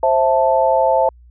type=chord; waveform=sine; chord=A minor; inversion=first; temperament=just; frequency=528 / 660 / 880 Hz; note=C5 / E5 / A5; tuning=+16 / +2 / 0 cents; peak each=-16 dBFS; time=0.03-1.09 s; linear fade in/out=2 ms; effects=added 60 Hz sine -42 dBFS peak until 1.3 s